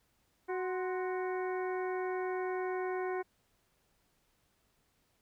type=harmonic tone with a mistuned harmonic; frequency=370 Hz; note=F#4; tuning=in tune; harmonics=1 / 2 / 3 / 4 / 5 / 6; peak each=-34 / -40 / -44 / -46 / -48 / -50 dBFS; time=0.48-3.23 s; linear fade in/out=20 ms; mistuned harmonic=3; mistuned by=-94 cents; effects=pink hiss -74 dBFS RMS until 5.21 s